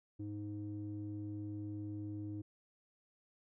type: tone with low-pass filter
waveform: square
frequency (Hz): 103.83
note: G#2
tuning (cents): 0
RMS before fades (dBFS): -43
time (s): 0.19-2.42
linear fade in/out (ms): 10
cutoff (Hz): 300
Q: 3.8
effects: none